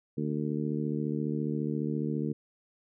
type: harmonic tone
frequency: 74.6 Hz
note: D2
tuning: 28 cents sharp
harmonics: 2 / 3 / 4 / 5 / 6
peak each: -33 / -33 / -35 / -39 / -39 dBFS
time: 0.17-2.33 s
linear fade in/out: 10 ms
effects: none